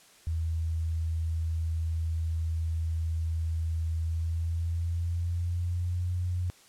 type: tone with pitch glide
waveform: sine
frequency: 81.4 to 89.28 Hz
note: E2 to F2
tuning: -21 to +39 cents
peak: -27 dBFS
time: 0.27-6.5 s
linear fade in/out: 0 ms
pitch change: +160 cents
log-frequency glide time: 4-6.13 s
effects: white hiss -57 dBFS RMS until 6.68 s + low-pass 10000 Hz 12 dB/octave